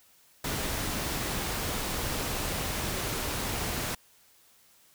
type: noise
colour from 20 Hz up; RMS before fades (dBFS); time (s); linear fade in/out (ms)
pink; -32; 0.44-3.95; 5
effects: white hiss -61 dBFS RMS until 4.94 s